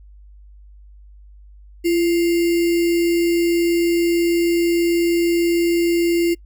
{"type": "tone with sample-and-hold", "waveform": "sine", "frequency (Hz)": 340.8, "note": "F4", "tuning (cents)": -42, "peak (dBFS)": -14, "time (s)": [1.84, 6.35], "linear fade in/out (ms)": 20, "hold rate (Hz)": 2450, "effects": ["noise-tail reverb RT60 0.1 s tail -26 dB re dry", "added 50 Hz sine -41 dBFS peak until 6.45 s"]}